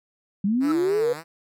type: linear sweep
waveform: sine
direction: up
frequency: 188.5 to 494.7 Hz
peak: -19 dBFS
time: 0.44-1.13 s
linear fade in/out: 5 ms
type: tone with vibrato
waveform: 5% pulse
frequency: 153.7 Hz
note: D#3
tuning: 21 cents flat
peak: -23 dBFS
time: 0.6-1.24 s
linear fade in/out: 50 ms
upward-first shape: sine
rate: 3.5 Hz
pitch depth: 150 cents each way
type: tone with exponential growth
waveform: triangle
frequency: 1311 Hz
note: E6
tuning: 10 cents flat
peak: -23 dBFS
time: 0.62-0.72 s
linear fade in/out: 5 ms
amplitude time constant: 21 ms
effects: none